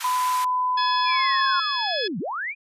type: high-pass noise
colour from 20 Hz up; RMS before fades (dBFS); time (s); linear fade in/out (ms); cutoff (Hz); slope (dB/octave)
pink; -33; 0-0.45; 10; 890; 48
type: tone with pitch glide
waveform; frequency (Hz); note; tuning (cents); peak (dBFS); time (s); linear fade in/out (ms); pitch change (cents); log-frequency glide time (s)
sine; 1004 to 1069.9; B5 to C6; +28 to +38; -20; 0.04-1.6; 5; +110; 1.06-1.27
type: harmonic tone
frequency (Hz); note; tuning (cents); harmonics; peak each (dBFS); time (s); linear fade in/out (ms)
848; G#5; +36; 2 / 3 / 4 / 5 / 6; -30 / -36 / -28 / -37 / -30; 0.77-2.08; 10
type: linear two-way sweep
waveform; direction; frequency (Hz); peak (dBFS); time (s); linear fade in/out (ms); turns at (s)
sine; down then up; 2494 to 148.4 to 2494; -26; 1.04-2.55; 50; 2.19
effects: resampled to 32000 Hz